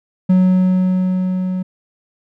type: tone with level ramp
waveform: triangle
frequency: 184.7 Hz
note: F#3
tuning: 3 cents flat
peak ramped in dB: -6 to -16 dBFS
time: 0.29-1.63 s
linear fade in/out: 10 ms
effects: none